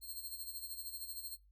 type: tone with tremolo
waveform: 10% pulse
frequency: 4230 Hz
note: C8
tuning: 18 cents sharp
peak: -34 dBFS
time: 0.01-1.38 s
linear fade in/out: 50 ms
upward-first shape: sine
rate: 13 Hz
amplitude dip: 60%
effects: noise-tail reverb RT60 0.2 s tail -20 dB re dry + added 50 Hz sine -63 dBFS peak until 1.51 s